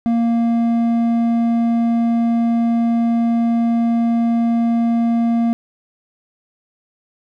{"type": "tone with hard clipping", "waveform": "sine", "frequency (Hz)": 232.5, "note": "A#3", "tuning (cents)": -4, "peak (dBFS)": -15, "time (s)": [0.06, 5.53], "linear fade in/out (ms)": 0, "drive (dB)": 6, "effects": []}